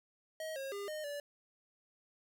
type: tone with pitch steps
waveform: square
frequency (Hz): 633 / 541 / 403.3 / 614 / 578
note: D#5 / C#5 / G4 / D#5 / D5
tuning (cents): +30 / -42 / +49 / -23 / -28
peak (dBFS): -40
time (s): 0.4-1.2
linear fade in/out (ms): 2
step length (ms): 160
effects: none